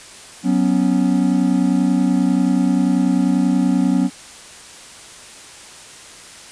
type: chord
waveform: triangle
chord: F# suspended fourth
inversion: none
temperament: equal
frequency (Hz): 185 / 246.9 / 277.2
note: F#3 / B3 / C#4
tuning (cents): 0 / 0 / 0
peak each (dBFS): -16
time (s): 0.43-4.1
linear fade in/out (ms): 50
effects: white hiss -39 dBFS RMS until 6.51 s + resampled to 22050 Hz